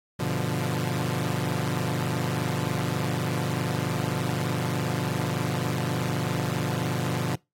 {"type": "chord", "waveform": "sawtooth", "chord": "G dominant seventh", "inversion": "none", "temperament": "equal with one note detuned", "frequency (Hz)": [99.31, 123.47, 146.83, 174.61], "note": ["G2", "B2", "D3", "F3"], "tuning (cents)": [23, 0, 0, 0], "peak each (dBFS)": [-31, -26, -26, -27], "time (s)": [0.19, 7.36], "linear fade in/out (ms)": 10, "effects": ["noise-tail reverb RT60 0.2 s tail -23 dB re dry", "AAC 48 kbps"]}